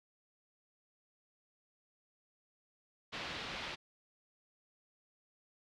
white low-pass noise, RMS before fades -43 dBFS, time 3.12-3.76 s, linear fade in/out 20 ms, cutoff 3900 Hz, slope 24 dB/octave, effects none

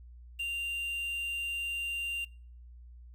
triangle tone with quantisation, 2781 Hz, F7, 8 cents flat, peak -30 dBFS, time 0.39-2.25 s, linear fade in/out 10 ms, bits 9, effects noise-tail reverb RT60 0.5 s tail -26 dB re dry + added 60 Hz sine -48 dBFS peak until 3.14 s

